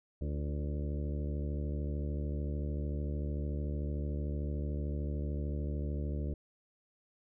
harmonic tone with a mistuned harmonic, 73.42 Hz, D2, in tune, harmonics 1 / 2 / 3 / 4 / 5 / 6 / 7 / 8, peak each -34 / -40 / -44 / -46 / -48 / -50 / -51 / -52 dBFS, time 0.21-6.34 s, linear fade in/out 5 ms, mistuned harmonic 5, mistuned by -41 cents, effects none

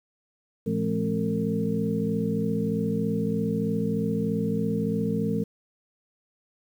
sine tone cluster, 111.5 / 169.7 / 212.9 / 267.3 / 454.2 Hz, A2 / F3 / G#3 / C4 / A#4, +23 / -49 / +43 / +37 / -45 cents, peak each -34 / -29 / -27 / -33 / -30 dBFS, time 0.66-5.44 s, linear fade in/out 10 ms, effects 9-bit

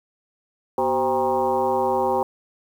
sine tone with frequency modulation, 659.3 Hz, E5, in tune, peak -18 dBFS, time 0.78-2.23 s, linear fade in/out 2 ms, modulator 139 Hz, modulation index 2.4, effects 8-bit

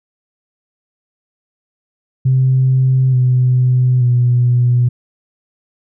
sine tone with pitch steps, 130.5 / 126.42 / 122.47 Hz, C3 / B2 / B2, -4 / +41 / -14 cents, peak -8 dBFS, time 2.25-4.89 s, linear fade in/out 10 ms, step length 880 ms, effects tanh soft clip ceiling -4 dBFS

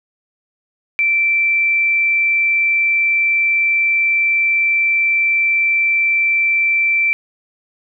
sine tone, 2339 Hz, D7, 8 cents flat, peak -12 dBFS, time 0.99-7.13 s, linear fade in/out 0 ms, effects none

